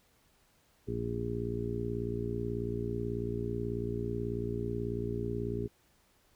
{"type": "harmonic tone", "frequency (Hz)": 58.27, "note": "A#1", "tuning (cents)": 0, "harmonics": [1, 2, 3, 4, 5, 6, 7], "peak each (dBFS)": [-42, -37, -44, -40, -45, -41, -37], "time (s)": [0.87, 5.68], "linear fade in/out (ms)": 20, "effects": ["pink hiss -68 dBFS RMS until 6.35 s"]}